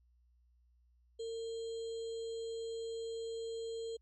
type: tone with sample-and-hold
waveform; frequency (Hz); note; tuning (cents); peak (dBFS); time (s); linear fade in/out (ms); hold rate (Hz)
sine; 454.8; A#4; -43; -38; 1.19-3.97; 10; 3675
effects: added 60 Hz sine -66 dBFS peak until 4.01 s + MP3 32 kbps